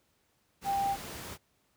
sine tone in noise, 792 Hz, G5, 18 cents sharp, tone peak -27 dBFS, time 0.64-0.97 s, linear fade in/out 50 ms, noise pink, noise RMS -42 dBFS, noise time 0.61-1.38 s, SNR +12 dB, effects pink hiss -72 dBFS RMS until 1.76 s + high-pass 60 Hz 12 dB/octave

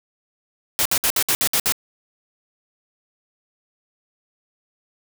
white noise bursts, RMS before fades -19 dBFS, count 8, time 0.79-1.722 s, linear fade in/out 0 ms, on 64 ms, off 60 ms, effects none

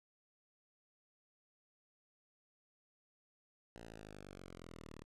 5% pulse exponential sweep, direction down, 58.27 to 36.76 Hz, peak -40 dBFS, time 3.76-5.04 s, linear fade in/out 0 ms, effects low-pass 10000 Hz 12 dB/octave

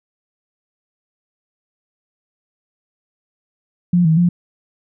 sine tone with pitch steps, 176.1 / 159.9 / 174.8 Hz, F3 / D#3 / F3, +15 / +48 / +2 cents, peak -10 dBFS, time 3.93-4.29 s, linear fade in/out 5 ms, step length 120 ms, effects none

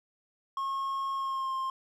triangle tone with pitch glide, 1085 to 1059 Hz, C#6 to C6, -37 to +21 cents, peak -28 dBFS, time 0.57-1.7 s, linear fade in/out 2 ms, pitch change -42 cents, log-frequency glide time 1.15-1.54 s, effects none

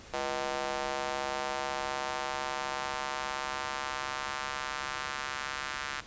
square tone with high-pass filter sweep, 69.3 Hz, C#2, in tune, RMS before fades -35 dBFS, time 0.13-6.01 s, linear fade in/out 10 ms, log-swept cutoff 590 to 1400 Hz, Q 1.5, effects pink hiss -50 dBFS RMS until 6.06 s + resampled to 16000 Hz

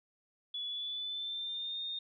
sine tone with pitch glide, 3418 to 3663 Hz, G#7 to A#7, +49 to -31 cents, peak -36 dBFS, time 0.54-1.99 s, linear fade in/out 5 ms, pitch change +120 cents, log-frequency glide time 0.68-1.8 s, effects none

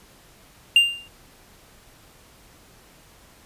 triangle tone with exponential decay, 2794 Hz, F7, in tune, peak -7 dBFS, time 0.76-1.08 s, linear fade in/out 2 ms, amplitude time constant 69 ms, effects pink hiss -52 dBFS RMS until 3.45 s + resampled to 32000 Hz

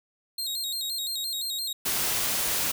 sawtooth tone with vibrato, 3983 Hz, B7, 14 cents sharp, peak -26 dBFS, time 0.38-1.73 s, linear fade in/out 5 ms, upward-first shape square, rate 5.8 Hz, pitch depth 87 cents each way
white noise, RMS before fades -27 dBFS, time 1.85-2.72 s, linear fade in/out 10 ms
effects none

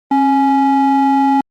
triangle ring-modulated tone, 554.4 Hz, C#5, in tune, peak -4 dBFS, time 0.11-1.41 s, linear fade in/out 5 ms, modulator 284 Hz, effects tanh soft clip ceiling 0 dBFS + Opus 32 kbps

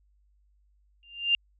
sine tone with exponential growth, 2794 Hz, F7, in tune, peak -17 dBFS, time 1.03-1.35 s, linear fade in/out 1 ms, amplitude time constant 69 ms, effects added 50 Hz sine -62 dBFS peak until 1.59 s

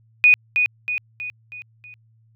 sine tone with echo, 2476 Hz, D#7, 9 cents flat, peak -9 dBFS, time 0.24-0.34 s, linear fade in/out 0 ms, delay 320 ms, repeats 5, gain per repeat -6 dB, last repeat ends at 1.94 s, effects added 112 Hz sine -54 dBFS peak until 2.35 s

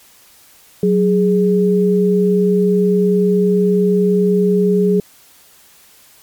sine tone pair together, 185.21 / 415.3 Hz, F#3 / G#4, +2 / 0 cents, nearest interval octave + major second, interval 1398 cents, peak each -13 dBFS, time 0.83-5 s, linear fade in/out 2 ms, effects white hiss -47 dBFS RMS until 6.22 s + MP3 96 kbps

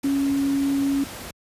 sine tone in noise, 277.2 Hz, C#4, in tune, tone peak -19 dBFS, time 0.04-1.04 s, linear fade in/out 5 ms, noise pink, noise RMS -36 dBFS, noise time 0.03-1.31 s, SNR +14 dB, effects high-pass 60 Hz 12 dB/octave + resampled to 32000 Hz

